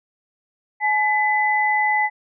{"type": "tone pair together", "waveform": "sine", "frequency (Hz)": [849, 2005], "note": ["G#5", "B6"], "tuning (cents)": [38, 26], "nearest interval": "octave + minor third", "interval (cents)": 1488, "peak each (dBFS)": -19, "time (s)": [0.8, 2.1], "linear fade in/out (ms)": 50, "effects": []}